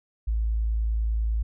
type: tone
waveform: sine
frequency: 55 Hz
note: A1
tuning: in tune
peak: -22 dBFS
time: 0.27-1.43 s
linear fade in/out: 10 ms
effects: none